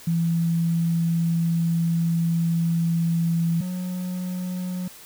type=tone pair in turn; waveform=sine / triangle; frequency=167.1 / 181.6 Hz; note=E3 / F#3; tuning=+24 / -32 cents; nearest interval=minor second; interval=144 cents; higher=second; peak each=-19 / -24 dBFS; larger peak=first; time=0.07-3.61 / 3.61-4.88 s; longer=first; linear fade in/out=5 ms; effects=white hiss -45 dBFS RMS until 5.05 s